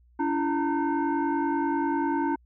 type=tone with frequency modulation; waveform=sine; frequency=284.9 Hz; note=C#4; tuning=48 cents sharp; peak=-23 dBFS; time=0.19-2.36 s; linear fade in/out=10 ms; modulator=620 Hz; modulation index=1.3; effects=added 60 Hz sine -56 dBFS peak until 2.45 s